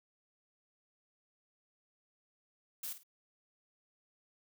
blue noise with echo, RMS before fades -41 dBFS, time 2.83-2.93 s, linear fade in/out 5 ms, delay 52 ms, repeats 2, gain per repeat -11 dB, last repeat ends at 3.034 s, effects none

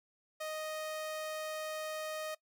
sawtooth tone, 622.3 Hz, D#5, in tune, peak -34 dBFS, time 0.4-2.35 s, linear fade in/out 10 ms, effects noise-tail reverb RT60 0.1 s tail -20 dB re dry

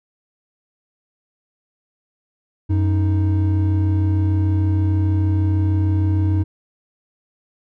triangle tone pair together, 93 / 312.5 Hz, F#2 / D#4, +9 / +8 cents, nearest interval octave + major sixth, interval 2099 cents, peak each -13 / -22 dBFS, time 2.69-6.44 s, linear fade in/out 20 ms, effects none

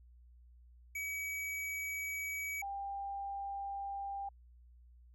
square / sine tone pair in turn, 2274 / 794.7 Hz, C#7 / G5, +44 / +23 cents, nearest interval octave + tritone, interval 1821 cents, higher first, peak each -38 / -38 dBFS, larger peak neither, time 0.95-2.62 / 2.62-4.29 s, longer neither, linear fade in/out 5 ms, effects added 60 Hz sine -57 dBFS peak until 5.14 s

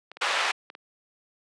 clicks, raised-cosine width 0.3 ms, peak -25 dBFS, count 8, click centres 0.116 / 0.17 / 0.234 / 0.346 / 0.4 / 0.48 / 0.701 / 0.751 s
white band-pass noise, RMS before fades -26 dBFS, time 0.21-0.52 s, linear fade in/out 10 ms, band 610 to 2400 Hz, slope 12 dB/octave
effects high-pass 400 Hz 12 dB/octave + resampled to 22050 Hz

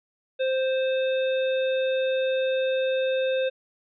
harmonic tone, 523.3 Hz, C5, in tune, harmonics 1 / 3 / 5 / 7, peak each -22 / -36 / -36 / -37 dBFS, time 0.39-3.5 s, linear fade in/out 20 ms, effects none

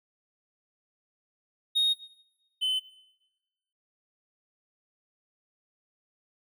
triangle tone pair in turn, 3729 / 3042 Hz, A#7 / F#7, 0 / +47 cents, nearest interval major third, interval 353 cents, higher first, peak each -19 / -23 dBFS, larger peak first, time 1.75-1.94 / 2.61-2.8 s, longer neither, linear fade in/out 20 ms, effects noise-tail reverb RT60 1.0 s tail -19 dB re dry + tanh soft clip ceiling -15 dBFS

